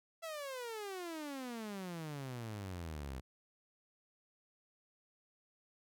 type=exponential sweep; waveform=sawtooth; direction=down; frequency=671 to 62.2 Hz; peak=-38 dBFS; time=0.22-3.21 s; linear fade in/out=20 ms; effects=none